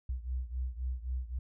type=beating tone pair; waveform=sine; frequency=61.74 / 65.54 Hz; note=B1 / C2; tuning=0 / +4 cents; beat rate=3.8 Hz; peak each=-35 / -38 dBFS; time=0.09-1.39 s; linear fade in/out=5 ms; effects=none